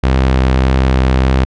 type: tone with vibrato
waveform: sawtooth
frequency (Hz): 65.1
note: C2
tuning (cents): -8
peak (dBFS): -5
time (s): 0.03-1.45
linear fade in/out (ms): 10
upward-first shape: triangle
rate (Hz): 1.7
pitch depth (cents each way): 14
effects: low-pass 4000 Hz 12 dB/octave